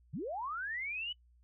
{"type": "linear sweep", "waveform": "sine", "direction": "up", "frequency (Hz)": [110, 3000], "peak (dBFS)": -36, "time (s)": [0.13, 1.13], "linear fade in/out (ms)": 10, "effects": ["noise-tail reverb RT60 0.1 s tail -23 dB re dry", "added 60 Hz sine -62 dBFS peak until 1.43 s"]}